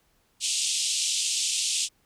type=band-pass noise; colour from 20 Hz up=white; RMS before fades=-27 dBFS; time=0.4-1.89 s; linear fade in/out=50 ms; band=2700 to 8800 Hz; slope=48 dB/octave; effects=pink hiss -67 dBFS RMS until 2.05 s